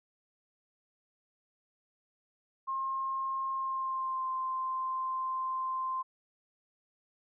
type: tone with pitch glide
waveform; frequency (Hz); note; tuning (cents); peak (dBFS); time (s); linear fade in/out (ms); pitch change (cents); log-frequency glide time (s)
sine; 1068 to 1043.6; C6 to C6; +35 to -5; -31; 2.67-6.03; 20; -40; 3.52-4.28
effects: none